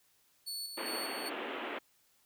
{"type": "tone with tremolo", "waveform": "sawtooth", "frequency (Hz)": 4435, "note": "C#8", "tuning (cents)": 0, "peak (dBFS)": -35, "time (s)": [0.46, 1.3], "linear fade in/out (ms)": 20, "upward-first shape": "square", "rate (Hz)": 2.5, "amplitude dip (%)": 45}
{"type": "band-pass noise", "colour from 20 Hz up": "pink", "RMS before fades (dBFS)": -40, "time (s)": [0.77, 1.79], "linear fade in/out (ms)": 10, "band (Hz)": [250, 3200], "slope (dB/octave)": 48}
{"effects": ["white hiss -70 dBFS RMS until 2.25 s"]}